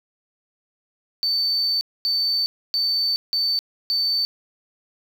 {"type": "tone bursts at uneven times", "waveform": "sine", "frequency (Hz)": 4542, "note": "C#8", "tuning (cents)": 41, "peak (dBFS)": -17, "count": 5, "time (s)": [[1.23, 1.81], [2.05, 2.46], [2.74, 3.16], [3.33, 3.59], [3.9, 4.25]], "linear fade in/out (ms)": 0, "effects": ["tanh soft clip ceiling -16 dBFS", "8-bit"]}